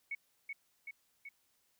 sine tone with echo, 2217 Hz, C#7, in tune, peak -36 dBFS, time 0.11-0.15 s, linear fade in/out 5 ms, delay 380 ms, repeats 3, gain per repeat -3 dB, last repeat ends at 1.29 s, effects white hiss -75 dBFS RMS until 1.79 s

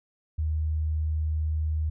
sine tone, 77.78 Hz, D#2, in tune, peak -24 dBFS, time 0.38-1.9 s, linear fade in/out 10 ms, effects none

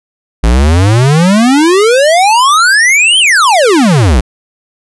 square exponential two-way sweep, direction up then down, 53.1 to 3200 to 53.1 Hz, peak -5 dBFS, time 0.43-4.21 s, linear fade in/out 10 ms, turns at 3.19 s, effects resampled to 24000 Hz

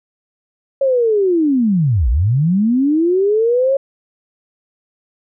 sine linear two-way sweep, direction down then up, 554.4 to 51.91 to 554.4 Hz, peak -11 dBFS, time 0.81-3.77 s, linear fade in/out 5 ms, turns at 2.09 s, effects none

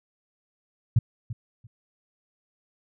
sine tone with echo, 115.4 Hz, A#2, 17 cents flat, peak -14 dBFS, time 0.96-0.99 s, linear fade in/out 5 ms, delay 340 ms, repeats 2, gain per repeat -15 dB, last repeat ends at 1.67 s, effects none

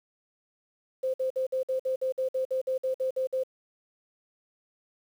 sine tone bursts, 521 Hz, C5, 7 cents flat, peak -25 dBFS, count 15, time 1.03-3.436 s, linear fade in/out 10 ms, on 110 ms, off 54 ms, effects 9-bit

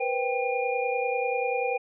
sine tone cluster, 482.8 / 513 / 786 / 2424 Hz, B4 / C5 / G5 / D#7, -39 / -34 / +4 / -46 cents, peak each -29 / -30 / -30 / -32 dBFS, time 0-1.78 s, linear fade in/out 10 ms, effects none

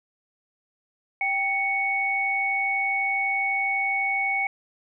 sine tone pair together, 784 / 2222 Hz, G5 / C#7, 0 / +4 cents, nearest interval octave + tritone, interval 1804 cents, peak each -28 / -23 dBFS, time 1.21-4.47 s, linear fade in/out 2 ms, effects none

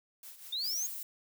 blue noise with tremolo, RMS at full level -47 dBFS, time 0.23-0.93 s, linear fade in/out 2 ms, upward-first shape triangle, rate 5.3 Hz, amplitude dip 70%
sine linear sweep, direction up, 3520 to 6720 Hz, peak -32 dBFS, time 0.52-0.87 s, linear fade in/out 10 ms
violet noise, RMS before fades -41 dBFS, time 0.64-1.03 s, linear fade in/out 2 ms
effects none

